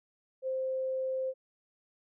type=tone; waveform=sine; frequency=523 Hz; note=C5; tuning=1 cent flat; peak=-30 dBFS; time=0.42-1.34 s; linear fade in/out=50 ms; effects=none